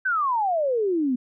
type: exponential sweep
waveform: sine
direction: down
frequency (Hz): 1573 to 240.5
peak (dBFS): -20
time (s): 0.05-1.16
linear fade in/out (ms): 10
effects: none

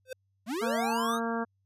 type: tone with exponential growth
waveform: square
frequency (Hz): 516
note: C5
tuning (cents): -24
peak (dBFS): -33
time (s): 0.05-0.13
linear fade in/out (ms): 5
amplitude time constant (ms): 17
type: linear sweep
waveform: square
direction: up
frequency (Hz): 193 to 1303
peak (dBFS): -31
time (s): 0.46-1.2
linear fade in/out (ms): 50
type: harmonic tone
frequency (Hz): 230.1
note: A#3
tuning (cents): -22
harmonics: 1 / 2 / 3 / 4 / 5 / 6 / 7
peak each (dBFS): -32 / -35 / -37 / -38 / -39 / -40 / -40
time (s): 0.61-1.45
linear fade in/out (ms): 20
effects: added 97 Hz sine -70 dBFS peak until 1.65 s + resampled to 32000 Hz

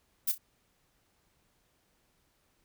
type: noise with echo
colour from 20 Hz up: violet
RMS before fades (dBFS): -28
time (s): 0.27-0.32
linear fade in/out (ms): 10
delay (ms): 31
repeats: 2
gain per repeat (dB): -11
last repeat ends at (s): 0.382
effects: pink hiss -72 dBFS RMS until 2.64 s

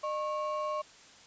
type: ring-modulated tone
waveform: triangle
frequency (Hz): 850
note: G#5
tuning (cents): +40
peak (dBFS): -26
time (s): 0.03-0.82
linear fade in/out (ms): 10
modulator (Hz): 242
effects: white hiss -55 dBFS RMS until 1.26 s + resampled to 16000 Hz

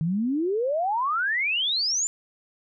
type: exponential sweep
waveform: sine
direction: up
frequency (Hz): 153.1 to 7310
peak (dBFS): -22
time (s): 0.01-2.07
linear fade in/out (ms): 0
effects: none

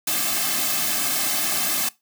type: noise with comb filter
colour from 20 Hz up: white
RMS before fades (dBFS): -23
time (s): 0.07-1.89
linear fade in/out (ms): 5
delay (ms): 2.1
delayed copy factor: -1
effects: noise-tail reverb RT60 0.2 s tail -20 dB re dry + high-pass 150 Hz 12 dB/octave

